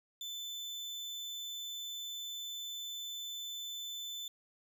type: tone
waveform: 35% pulse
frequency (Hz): 3520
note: A7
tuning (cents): 0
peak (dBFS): -38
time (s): 0.21-4.28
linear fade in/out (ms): 2
effects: none